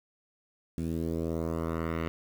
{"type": "tone with low-pass filter sweep", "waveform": "10% pulse", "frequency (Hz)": 82, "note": "E2", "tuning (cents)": -9, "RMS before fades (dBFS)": -32, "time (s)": [0.78, 2.08], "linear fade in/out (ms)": 0, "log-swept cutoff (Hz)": [240, 2400], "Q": 1.3, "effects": ["8-bit"]}